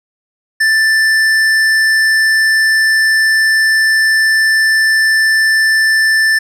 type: tone with hard clipping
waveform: triangle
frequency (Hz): 1767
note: A6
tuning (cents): +7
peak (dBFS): -10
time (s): 0.6-6.39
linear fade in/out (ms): 10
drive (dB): 14
effects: none